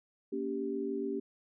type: chord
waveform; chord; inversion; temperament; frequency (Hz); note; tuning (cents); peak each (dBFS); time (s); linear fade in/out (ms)
sine; G diminished; first; just; 235.2 / 282.2 / 392; Bb3 / Db4 / G4; +16 / +31 / 0; -39 / -37 / -35; 0.32-1.2; 10
effects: none